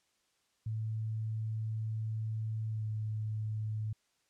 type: tone with pitch glide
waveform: sine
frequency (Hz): 110 to 108.17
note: A2 to A2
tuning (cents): 0 to -29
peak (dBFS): -33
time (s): 0.66-3.93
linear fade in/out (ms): 5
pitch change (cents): -29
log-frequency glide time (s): 2.69-2.85
effects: white hiss -75 dBFS RMS until 4.29 s + low-pass 8000 Hz 12 dB/octave